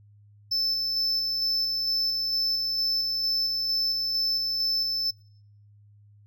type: tone with tremolo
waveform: triangle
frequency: 5274 Hz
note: E8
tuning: in tune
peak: -22 dBFS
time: 0.51-5.11 s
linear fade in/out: 10 ms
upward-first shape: square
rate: 2.2 Hz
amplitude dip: 25%
effects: noise-tail reverb RT60 0.7 s tail -25 dB re dry + added 103 Hz sine -52 dBFS peak until 6.26 s